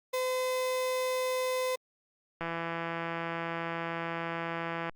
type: tone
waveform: 35% pulse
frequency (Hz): 511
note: C5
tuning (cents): -41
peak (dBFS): -27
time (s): 0.13-1.76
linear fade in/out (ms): 10
type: click train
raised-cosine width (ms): 0.5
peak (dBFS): -20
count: 416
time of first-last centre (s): 2.41-4.895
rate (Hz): 167
effects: Opus 48 kbps